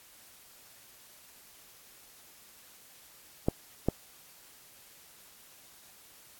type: clicks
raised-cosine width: 2 ms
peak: -11 dBFS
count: 2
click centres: 3.485 / 3.886 s
effects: white hiss -56 dBFS RMS until 6.39 s + AAC 64 kbps